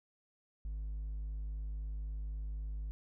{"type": "tone with hard clipping", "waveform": "sine", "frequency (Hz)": 51.91, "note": "G#1", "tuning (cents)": 0, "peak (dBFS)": -38, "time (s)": [0.65, 2.91], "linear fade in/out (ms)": 0, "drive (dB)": 2, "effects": []}